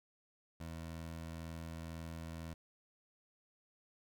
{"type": "tone", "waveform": "20% pulse", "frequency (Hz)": 82, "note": "E2", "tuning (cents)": -9, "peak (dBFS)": -39, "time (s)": [0.6, 2.54], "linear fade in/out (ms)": 5, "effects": []}